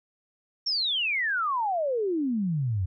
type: exponential sweep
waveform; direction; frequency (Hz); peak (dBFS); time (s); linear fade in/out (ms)
sine; down; 5588 to 86.9; -24; 0.66-2.86; 10
effects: none